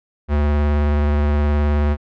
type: tone with vibrato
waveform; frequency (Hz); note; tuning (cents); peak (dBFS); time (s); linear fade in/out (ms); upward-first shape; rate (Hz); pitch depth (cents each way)
square; 73.42; D2; 0; -15; 0.28-1.97; 50; triangle; 19; 23
effects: low-pass 2000 Hz 12 dB/octave